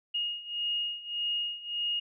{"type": "beating tone pair", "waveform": "sine", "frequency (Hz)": [2860, 2861.7], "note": ["F7", "F7"], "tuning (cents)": [41, 42], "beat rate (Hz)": 1.7, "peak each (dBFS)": [-35, -32], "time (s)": [0.14, 2], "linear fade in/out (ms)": 10, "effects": []}